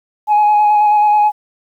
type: tone with vibrato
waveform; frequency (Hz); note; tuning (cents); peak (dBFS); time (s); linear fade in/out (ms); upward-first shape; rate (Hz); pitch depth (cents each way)
sine; 839; G#5; +17; -6; 0.27-1.32; 50; square; 9.3; 15
effects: tanh soft clip ceiling -6 dBFS + 8-bit